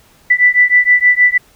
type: beating tone pair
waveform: sine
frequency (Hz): 1975.5 / 1981.9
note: B6 / B6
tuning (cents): 0 / +6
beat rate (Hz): 6.4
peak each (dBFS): -10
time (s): 0.3-1.38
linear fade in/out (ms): 10
effects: pink hiss -49 dBFS RMS until 1.55 s